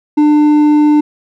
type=tone with hard clipping; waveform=sine; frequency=298.8 Hz; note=D4; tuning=30 cents sharp; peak=-7 dBFS; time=0.17-1.01 s; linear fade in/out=10 ms; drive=5 dB; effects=none